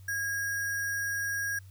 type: tone with sample-and-hold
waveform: sine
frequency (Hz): 1639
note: G#6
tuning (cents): -23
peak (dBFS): -29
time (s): 0.08-1.59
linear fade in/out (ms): 5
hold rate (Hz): 7350
effects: added 95 Hz sine -47 dBFS peak until 1.7 s + white hiss -64 dBFS RMS until 1.7 s